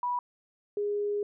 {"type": "tone pair in turn", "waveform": "sine", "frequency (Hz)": [979, 411.6], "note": ["B5", "G#4"], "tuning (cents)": [-15, -16], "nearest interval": "octave + minor third", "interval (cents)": 1501, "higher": "first", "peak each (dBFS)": -27, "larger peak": "neither", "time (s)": [[0.03, 0.19], [0.77, 1.23]], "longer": "second", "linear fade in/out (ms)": 2, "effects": []}